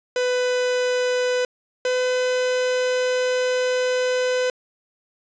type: tone pair in turn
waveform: 45% pulse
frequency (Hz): 499.1 / 504.3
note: B4 / B4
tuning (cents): +18 / +36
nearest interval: unison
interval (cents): 18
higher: second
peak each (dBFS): -19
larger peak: neither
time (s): 0.16-1.45 / 1.85-4.5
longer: second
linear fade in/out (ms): 2
effects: resampled to 16000 Hz + 10-bit